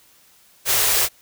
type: band-stop noise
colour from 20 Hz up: white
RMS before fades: -18 dBFS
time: 0.65-1.09 s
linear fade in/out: 50 ms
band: 140 to 340 Hz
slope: 48 dB/octave
effects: white hiss -54 dBFS RMS until 1.21 s